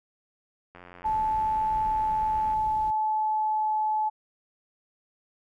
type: click train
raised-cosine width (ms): 0.5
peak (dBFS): -31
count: 160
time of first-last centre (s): 0.75-2.535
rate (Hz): 89.1
type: tone with pitch glide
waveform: sine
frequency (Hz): 870 to 861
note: A5 to A5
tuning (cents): -20 to -38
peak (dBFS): -23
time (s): 1.04-4.1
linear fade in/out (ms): 20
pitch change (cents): -18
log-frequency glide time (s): 1.74-3.75
type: noise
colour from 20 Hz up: brown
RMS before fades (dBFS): -41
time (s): 1.05-2.91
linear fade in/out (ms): 10
effects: none